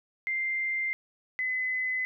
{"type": "tone pair in turn", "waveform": "sine", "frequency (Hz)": [2093, 2023], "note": ["C7", "B6"], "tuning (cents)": [0, 41], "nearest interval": "minor second", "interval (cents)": 59, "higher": "first", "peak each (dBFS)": -27, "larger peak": "neither", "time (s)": [[0.27, 0.93], [1.39, 2.05]], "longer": "neither", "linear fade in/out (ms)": 0, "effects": []}